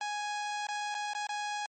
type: tone with dropouts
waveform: sawtooth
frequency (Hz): 831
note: G#5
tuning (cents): +1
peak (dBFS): -29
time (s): 0.01-1.66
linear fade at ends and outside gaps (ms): 2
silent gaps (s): 0.669-0.686 / 0.944-0.949 / 1.135-1.149 / 1.269-1.291
effects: MP3 32 kbps